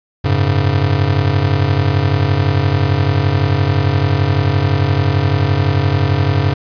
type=chord; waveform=square; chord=F# suspended second; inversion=none; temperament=just; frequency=92.5 / 104.06 / 138.75 Hz; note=F#2 / G#2 / C#3; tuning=0 / +4 / +2 cents; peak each=-17 dBFS; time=0.24-6.54 s; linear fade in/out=10 ms; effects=resampled to 11025 Hz + 8-bit